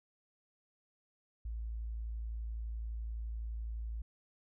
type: tone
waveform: sine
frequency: 55.9 Hz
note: A1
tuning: 28 cents sharp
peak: -37 dBFS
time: 1.45-4.02 s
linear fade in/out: 5 ms
effects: none